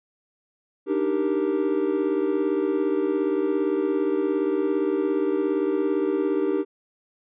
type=chord; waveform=triangle; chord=Eb major seventh; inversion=third; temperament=equal; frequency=293.7 / 311.1 / 392 / 466.2 Hz; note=D4 / Eb4 / G4 / Bb4; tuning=0 / 0 / 0 / 0 cents; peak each=-26 / -25 / -22 / -27 dBFS; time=0.86-6.65 s; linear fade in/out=50 ms; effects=resampled to 8000 Hz